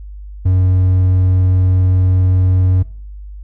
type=tone with hard clipping; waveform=triangle; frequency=92.5 Hz; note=F#2; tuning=in tune; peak=-10 dBFS; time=0.45-2.83 s; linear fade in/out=10 ms; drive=6 dB; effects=noise-tail reverb RT60 0.5 s tail -19 dB re dry + added 50 Hz sine -28 dBFS peak until 3.43 s